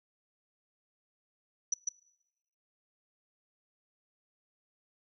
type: tone with echo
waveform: sine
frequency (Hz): 5920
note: F#8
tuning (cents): 0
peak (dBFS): -26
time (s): 1.72-1.74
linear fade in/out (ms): 5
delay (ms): 150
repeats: 1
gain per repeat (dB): -2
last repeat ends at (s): 1.89
effects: noise-tail reverb RT60 1.0 s tail -22 dB re dry